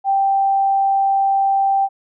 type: tone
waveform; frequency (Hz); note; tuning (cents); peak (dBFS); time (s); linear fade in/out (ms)
sine; 784; G5; 0; -13; 0.04-1.89; 50
effects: none